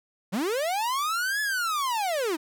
45% pulse linear two-way sweep, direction up then down, 164.81 to 1729 to 291.1 Hz, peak -25 dBFS, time 0.32-2.37 s, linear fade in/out 20 ms, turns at 1.41 s, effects none

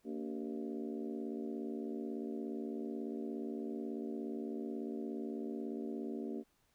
harmonic tone with a mistuned harmonic, 76.6 Hz, D#2, 27 cents flat, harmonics 3 / 4 / 5 / 6 / 7 / 8 / 9, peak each -42 / -43 / -44 / -50 / -58 / -57 / -58 dBFS, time 0.04-6.44 s, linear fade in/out 50 ms, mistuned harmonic 4, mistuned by -110 cents, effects pink hiss -75 dBFS RMS until 6.74 s

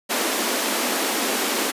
pink high-pass noise, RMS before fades -23 dBFS, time 0.09-1.72 s, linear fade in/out 20 ms, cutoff 210 Hz, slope 96 dB/octave, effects resampled to 32000 Hz

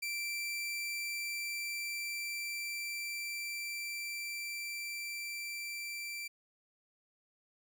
sawtooth tone with level ramp, 2345 Hz, D7, 3 cents flat, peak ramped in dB -32 to -36 dBFS, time 0.02-6.28 s, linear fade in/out 10 ms, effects none

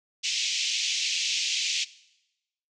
pink band-pass noise, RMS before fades -28 dBFS, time 0.23-1.85 s, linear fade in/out 20 ms, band 2400 to 6800 Hz, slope 48 dB/octave, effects noise-tail reverb RT60 0.9 s tail -19 dB re dry

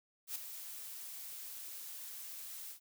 blue noise with ADSR envelope, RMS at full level -38 dBFS, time 0.27-2.8 s, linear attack 86 ms, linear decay 4 ms, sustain -9 dB, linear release 100 ms, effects none

